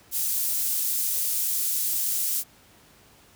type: high-pass noise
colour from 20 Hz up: pink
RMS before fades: -26 dBFS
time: 0.11-2.44 s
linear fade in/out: 50 ms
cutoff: 10000 Hz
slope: 12 dB/octave
effects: pink hiss -55 dBFS RMS until 3.35 s + high-pass 60 Hz 12 dB/octave